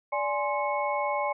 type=tone cluster; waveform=sine; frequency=583 / 834 / 1049 / 2198 Hz; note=D5 / G#5 / C6 / C#7; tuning=-13 / +7 / +4 / -15 cents; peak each=-30 / -30 / -31 / -35 dBFS; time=0.12-1.33 s; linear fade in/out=10 ms; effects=none